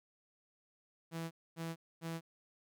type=tone bursts; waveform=sawtooth; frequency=164.81 Hz; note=E3; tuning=in tune; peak=-35 dBFS; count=3; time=1.11-2.21 s; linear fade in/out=50 ms; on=200 ms; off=250 ms; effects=none